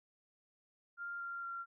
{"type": "tone with pitch steps", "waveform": "sine", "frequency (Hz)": [1396.9, 1386.4, 1376.1], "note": ["F6", "F6", "F6"], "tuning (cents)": [0, -13, -26], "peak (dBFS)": -40, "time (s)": [0.97, 1.66], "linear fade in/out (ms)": 50, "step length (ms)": 230, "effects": []}